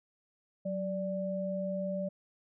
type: tone pair together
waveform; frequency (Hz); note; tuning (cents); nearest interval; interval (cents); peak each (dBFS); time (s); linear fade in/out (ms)
sine; 186.78 / 586; F#3 / D5; +17 / -4; octave + minor sixth; 1979; -35 / -34; 0.65-2.09; 10
effects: none